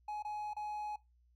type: tone with dropouts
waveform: triangle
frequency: 841 Hz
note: G#5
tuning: 22 cents sharp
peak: -36 dBFS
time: 0.08-0.96 s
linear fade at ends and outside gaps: 5 ms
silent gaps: 0.225-0.248 / 0.535-0.565 s
effects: noise-tail reverb RT60 0.2 s tail -19 dB re dry + added 60 Hz sine -66 dBFS peak until 1.35 s